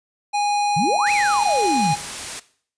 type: tone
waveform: square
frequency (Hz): 823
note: G#5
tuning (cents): -16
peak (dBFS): -19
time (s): 0.33-1.96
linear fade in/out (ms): 20
type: exponential two-way sweep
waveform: sine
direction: up then down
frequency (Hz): 137.9 to 2637 to 137.9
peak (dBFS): -20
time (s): 0.76-1.94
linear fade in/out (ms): 10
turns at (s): 1.12
type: noise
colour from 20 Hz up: white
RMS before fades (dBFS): -30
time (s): 1.06-2.4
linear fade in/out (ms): 10
effects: noise-tail reverb RT60 0.5 s tail -17 dB re dry + resampled to 22050 Hz